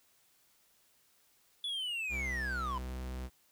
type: linear sweep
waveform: triangle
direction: down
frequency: 3458 to 972 Hz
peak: -33 dBFS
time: 1.64-2.78 s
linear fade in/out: 2 ms
type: tone with pitch glide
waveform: 45% pulse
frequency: 65.41 to 63.58 Hz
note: C2 to C2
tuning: 0 to -49 cents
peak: -38 dBFS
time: 2.09-3.3 s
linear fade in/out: 50 ms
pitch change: -49 cents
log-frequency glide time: 2.22-2.4 s
effects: white hiss -69 dBFS RMS until 3.51 s